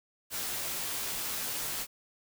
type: noise with comb filter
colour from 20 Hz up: white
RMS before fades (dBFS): -35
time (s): 0.3-1.87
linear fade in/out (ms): 50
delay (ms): 15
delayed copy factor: -0.5
effects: none